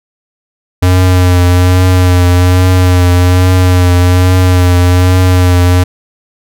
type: tone with vibrato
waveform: square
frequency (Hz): 90.4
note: F#2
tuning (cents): -40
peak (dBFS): -5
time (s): 0.82-5.84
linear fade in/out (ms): 10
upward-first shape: triangle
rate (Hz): 1.2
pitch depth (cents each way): 34
effects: none